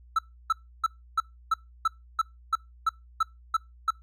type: tone bursts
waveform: triangle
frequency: 1318.5 Hz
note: E6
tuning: in tune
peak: -18 dBFS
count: 12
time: 0.16-3.906 s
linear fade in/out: 5 ms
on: 28 ms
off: 310 ms
effects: noise-tail reverb RT60 0.2 s tail -21 dB re dry + added 60 Hz sine -50 dBFS peak until 4.02 s